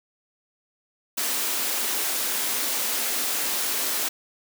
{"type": "high-pass noise", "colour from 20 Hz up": "white", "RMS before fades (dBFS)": -26, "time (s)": [1.17, 4.09], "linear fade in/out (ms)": 10, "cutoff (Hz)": 210, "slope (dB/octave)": 48, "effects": []}